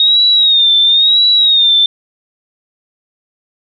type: tone with vibrato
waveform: sine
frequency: 3729 Hz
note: A#7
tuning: in tune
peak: -6 dBFS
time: 0-1.86 s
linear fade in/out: 2 ms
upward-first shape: sine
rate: 0.98 Hz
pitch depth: 88 cents each way
effects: none